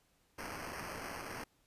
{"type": "noise with sample-and-hold", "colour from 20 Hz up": "blue", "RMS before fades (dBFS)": -44, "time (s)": [0.38, 1.44], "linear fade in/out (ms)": 5, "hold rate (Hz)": 3675, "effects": ["pink hiss -73 dBFS RMS until 1.66 s", "resampled to 32000 Hz"]}